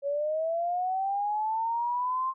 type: linear sweep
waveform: sine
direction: up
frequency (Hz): 554.4 to 1060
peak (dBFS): -26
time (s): 0.02-2.34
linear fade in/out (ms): 50
effects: none